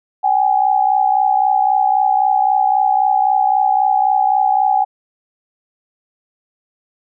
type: tone pair together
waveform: sine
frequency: 766.8 / 830.6 Hz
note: G5 / G#5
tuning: -38 / 0 cents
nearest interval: minor second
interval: 138 cents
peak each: -14 dBFS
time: 0.23-4.85 s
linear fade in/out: 20 ms
effects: none